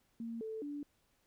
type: tone with pitch steps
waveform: sine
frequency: 229.9 / 440.4 / 290.1 Hz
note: A#3 / A4 / D4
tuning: -24 / +2 / -21 cents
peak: -39 dBFS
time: 0.2-0.83 s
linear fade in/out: 2 ms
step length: 210 ms
effects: pink hiss -75 dBFS RMS until 1.26 s